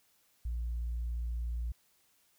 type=tone; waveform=sine; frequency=58.5 Hz; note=A#1; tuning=7 cents sharp; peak=-31 dBFS; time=0.45-1.72 s; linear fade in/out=5 ms; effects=tanh soft clip ceiling -30 dBFS + white hiss -70 dBFS RMS until 2.38 s